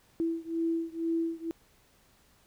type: beating tone pair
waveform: sine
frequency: 329.6 / 331.7 Hz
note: E4 / E4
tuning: 0 / +11 cents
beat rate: 2.1 Hz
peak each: -31 / -32 dBFS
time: 0.2-1.51 s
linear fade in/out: 0 ms
effects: pink hiss -64 dBFS RMS until 2.46 s